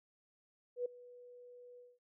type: tone with ADSR envelope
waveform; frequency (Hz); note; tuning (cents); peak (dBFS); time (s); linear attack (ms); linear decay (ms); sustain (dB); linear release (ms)
sine; 490.3; B4; -13; -32; 0.76-1.99; 95; 7; -21; 210
effects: none